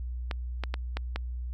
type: clicks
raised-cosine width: 0.3 ms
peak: -16 dBFS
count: 5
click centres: 0.312 / 0.637 / 0.741 / 0.97 / 1.16 s
effects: added 61 Hz sine -32 dBFS peak until 1.53 s